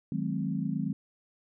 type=chord; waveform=sine; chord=Ab dominant seventh; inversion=second; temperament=equal with one note detuned; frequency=155.56 / 185 / 212.9 / 261.6 Hz; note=Eb3 / Gb3 / Ab3 / C4; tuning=0 / 0 / +43 / 0 cents; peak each=-34 / -33 / -34 / -35 dBFS; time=0.12-0.93 s; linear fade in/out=2 ms; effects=none

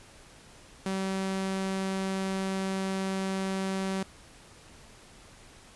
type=tone; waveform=sawtooth; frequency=191.6 Hz; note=G3; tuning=39 cents flat; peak=-25 dBFS; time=0.86-4.03 s; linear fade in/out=2 ms; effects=pink hiss -53 dBFS RMS until 5.75 s + resampled to 24000 Hz

